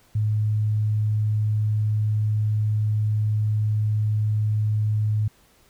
sine tone, 106.8 Hz, G#2, 49 cents sharp, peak -19 dBFS, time 0.15-5.28 s, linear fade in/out 5 ms, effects pink hiss -58 dBFS RMS until 5.69 s

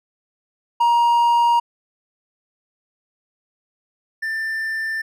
triangle tone pair in turn, 944 / 1782 Hz, A#5 / A6, +22 / +22 cents, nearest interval major seventh, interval 1100 cents, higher second, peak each -11 / -20 dBFS, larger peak first, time 0.8-1.6 / 4.22-5.02 s, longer neither, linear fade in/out 10 ms, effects none

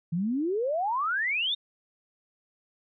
sine exponential sweep, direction up, 158.6 to 3729 Hz, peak -25 dBFS, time 0.12-1.55 s, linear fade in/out 10 ms, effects none

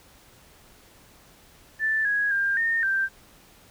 sine tone with pitch steps, 1762 / 1660 / 1598 / 1829 / 1571 Hz, A6 / G#6 / G6 / A#6 / G6, +2 / -1 / +33 / -33 / +3 cents, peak -21 dBFS, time 1.79-3.09 s, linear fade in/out 50 ms, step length 260 ms, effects pink hiss -54 dBFS RMS until 3.7 s

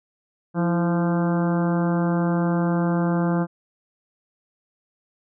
harmonic tone with a mistuned harmonic, 172.8 Hz, F3, 18 cents flat, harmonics 1 / 2 / 3 / 4 / 5 / 6 / 7 / 8 / 9, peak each -20 / -26 / -30 / -32 / -34 / -36 / -37 / -38 / -39 dBFS, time 0.54-3.47 s, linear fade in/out 50 ms, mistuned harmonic 2, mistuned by -59 cents, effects none

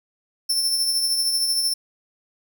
sawtooth tone with tremolo, 5360 Hz, E8, 28 cents sharp, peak -15 dBFS, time 0.49-1.74 s, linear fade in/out 10 ms, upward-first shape triangle, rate 13 Hz, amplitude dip 45%, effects none

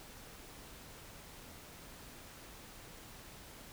silence, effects pink hiss -53 dBFS RMS until 3.72 s

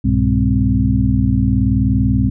sine tone cluster, 63 / 101.1 / 121.9 / 201.1 / 260.8 Hz, B1 / G#2 / B2 / G3 / C4, +35 / -46 / -22 / +44 / -5 cents, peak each -18 dBFS, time 0.04-2.3 s, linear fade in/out 10 ms, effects none

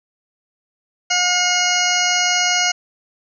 harmonic tone, 719 Hz, F#5, 50 cents flat, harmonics 1 / 2 / 3 / 4 / 6 / 7 / 8 / 9, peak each -23 / -23 / -22 / -22 / -25 / -25 / -25 / -22 dBFS, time 1.1-2.72 s, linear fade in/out 10 ms, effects none

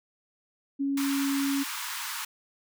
sine tone, 277.4 Hz, C#4, 1 cent sharp, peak -25 dBFS, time 0.79-1.64 s, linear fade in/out 20 ms
pink high-pass noise, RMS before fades -35 dBFS, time 0.97-2.25 s, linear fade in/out 5 ms, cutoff 890 Hz, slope 96 dB/octave
effects none

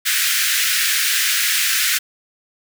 pink high-pass noise, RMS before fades -18 dBFS, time 0.05-1.99 s, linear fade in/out 20 ms, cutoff 1500 Hz, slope 48 dB/octave, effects none

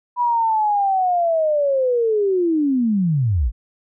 sine linear sweep, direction down, 984 to 45.01 Hz, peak -15 dBFS, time 0.16-3.52 s, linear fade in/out 50 ms, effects none

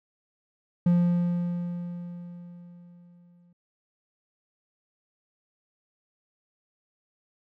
triangle tone with exponential decay, 174.61 Hz, F3, in tune, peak -15 dBFS, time 0.86-3.53 s, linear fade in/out 5 ms, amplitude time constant 580 ms, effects none

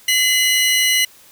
sawtooth tone pair together, 2038 / 2930 Hz, C7 / F#7, -46 / -18 cents, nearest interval tritone, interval 628 cents, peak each -13 dBFS, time 0.08-1.05 s, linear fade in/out 5 ms, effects white hiss -47 dBFS RMS until 1.31 s

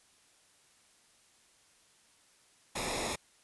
pink noise with comb filter, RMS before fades -35 dBFS, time 2.75-3.16 s, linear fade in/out 10 ms, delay 0.66 ms, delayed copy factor -0.65, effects white hiss -65 dBFS RMS until 3.43 s + resampled to 24000 Hz

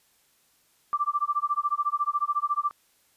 sine tone with tremolo, 1174.7 Hz, D6, in tune, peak -20 dBFS, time 0.93-2.71 s, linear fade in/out 0 ms, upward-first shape sine, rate 14 Hz, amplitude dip 100%, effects white hiss -65 dBFS RMS until 3.16 s + resampled to 32000 Hz

